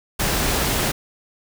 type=noise; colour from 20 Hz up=pink; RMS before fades=-21 dBFS; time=0.19-0.92 s; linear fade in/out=10 ms; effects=none